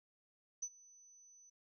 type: tone with ADSR envelope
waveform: sine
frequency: 6000 Hz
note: F#8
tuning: 23 cents sharp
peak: -36 dBFS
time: 0.62-1.5 s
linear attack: 10 ms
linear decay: 56 ms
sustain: -24 dB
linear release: 9 ms
effects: none